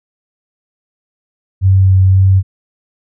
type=tone with vibrato; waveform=sine; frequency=95 Hz; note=F#2; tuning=46 cents sharp; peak=-5 dBFS; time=1.61-2.43 s; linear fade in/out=50 ms; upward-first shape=sine; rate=1.9 Hz; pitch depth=12 cents each way; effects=none